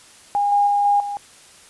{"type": "tone with level steps", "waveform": "sine", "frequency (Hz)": 814, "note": "G#5", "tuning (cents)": -35, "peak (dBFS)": [-16, -13, -15, -13, -24], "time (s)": [0.35, 1.17], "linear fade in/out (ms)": 0, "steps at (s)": [0.52, 0.67, 0.85, 1], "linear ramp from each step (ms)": 2, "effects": ["white hiss -47 dBFS RMS until 1.69 s", "resampled to 24000 Hz"]}